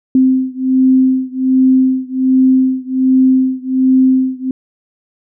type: beating tone pair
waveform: sine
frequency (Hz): 259.7 / 261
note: C4 / C4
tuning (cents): -13 / -4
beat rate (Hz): 1.3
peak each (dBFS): -11 / -12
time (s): 0.15-4.51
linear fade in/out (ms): 2
effects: none